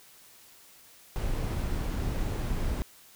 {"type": "noise", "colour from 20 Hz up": "brown", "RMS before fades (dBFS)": -30, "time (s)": [1.16, 2.82], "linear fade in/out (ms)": 0, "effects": ["white hiss -55 dBFS RMS until 3.15 s"]}